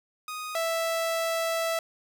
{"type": "tone pair in turn", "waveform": "sawtooth", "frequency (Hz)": [1244.5, 659.3], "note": ["D#6", "E5"], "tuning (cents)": [0, 0], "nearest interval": "major seventh", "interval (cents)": 1100, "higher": "first", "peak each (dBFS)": [-30, -22], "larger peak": "second", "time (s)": [[0.28, 0.55], [0.55, 1.79]], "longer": "second", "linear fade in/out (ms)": 2, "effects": []}